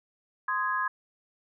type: chord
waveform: sine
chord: Ab major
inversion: first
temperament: just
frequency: 1038.3 / 1245.9 / 1661.2 Hz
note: C6 / Eb6 / Ab6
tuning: -14 / +2 / 0 cents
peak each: -29 / -33 / -30 dBFS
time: 0.48-0.88 s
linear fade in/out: 5 ms
effects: none